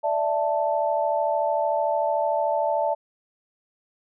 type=chord; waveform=sine; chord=D suspended second; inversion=none; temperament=just; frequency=587.3 / 660.7 / 881 Hz; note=D5 / E5 / A5; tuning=0 / +4 / +2 cents; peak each=-25 dBFS; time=0.03-2.95 s; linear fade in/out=20 ms; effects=none